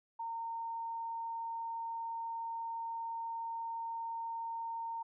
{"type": "tone", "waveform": "sine", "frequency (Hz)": 917, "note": "A#5", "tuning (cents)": -29, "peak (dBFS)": -37, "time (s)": [0.19, 5.03], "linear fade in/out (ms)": 10, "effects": []}